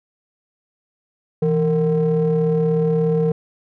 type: ring-modulated tone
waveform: triangle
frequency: 146.83 Hz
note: D3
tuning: in tune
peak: -10 dBFS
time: 1.42-3.32 s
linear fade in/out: 5 ms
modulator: 312 Hz
effects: none